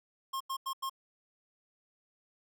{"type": "tone bursts", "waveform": "square", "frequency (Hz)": 1071, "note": "C6", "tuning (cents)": 40, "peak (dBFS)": -34, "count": 4, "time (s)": [0.33, 0.897], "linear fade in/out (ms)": 10, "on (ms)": 75, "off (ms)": 89, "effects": []}